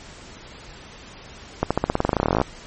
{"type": "accelerating click train", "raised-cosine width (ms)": 1, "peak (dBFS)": -4, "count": 22, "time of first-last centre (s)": [1.63, 2.415], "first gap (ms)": 76, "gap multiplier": 0.92, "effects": ["pink hiss -42 dBFS RMS until 2.66 s", "MP3 32 kbps"]}